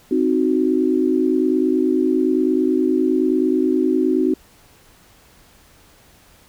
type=chord; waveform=sine; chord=C diminished; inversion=none; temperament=equal; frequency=261.6 / 311.1 / 370 Hz; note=C4 / Eb4 / Gb4; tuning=0 / 0 / 0 cents; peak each=-19 dBFS; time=0.11-4.34 s; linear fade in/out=5 ms; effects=pink hiss -51 dBFS RMS until 6.48 s